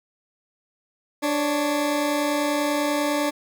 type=tone pair together; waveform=20% pulse; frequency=293.7 / 557.3 Hz; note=D4 / C#5; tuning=0 / +9 cents; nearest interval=major seventh; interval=1109 cents; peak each=-17 / -24 dBFS; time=1.22-3.31 s; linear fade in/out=20 ms; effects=none